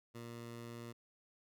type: tone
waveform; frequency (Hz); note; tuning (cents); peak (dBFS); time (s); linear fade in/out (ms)
15% pulse; 117.6; A#2; +16; -40; 0.14-0.93; 20
effects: none